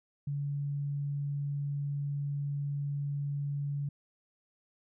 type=tone; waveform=sine; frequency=142.7 Hz; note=D3; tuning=49 cents flat; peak=-31 dBFS; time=0.27-3.89 s; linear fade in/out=5 ms; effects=none